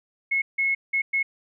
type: tone bursts at uneven times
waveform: sine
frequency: 2179 Hz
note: C#7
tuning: 30 cents flat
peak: -20 dBFS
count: 4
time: 0.31-0.42 / 0.58-0.75 / 0.93-1.02 / 1.13-1.23 s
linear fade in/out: 10 ms
effects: none